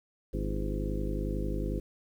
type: harmonic tone with a mistuned harmonic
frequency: 51.1 Hz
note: G#1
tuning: 27 cents flat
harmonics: 1 / 2 / 3 / 4 / 5 / 6 / 7 / 8 / 10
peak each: -32 / -40 / -39 / -40 / -41 / -42 / -40 / -41 / -43 dBFS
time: 0.33-1.8 s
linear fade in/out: 10 ms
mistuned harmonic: 7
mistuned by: -86 cents
effects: 10-bit